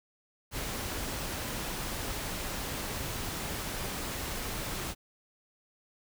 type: noise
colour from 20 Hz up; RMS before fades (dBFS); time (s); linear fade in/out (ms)
pink; -36; 0.51-4.95; 50
effects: none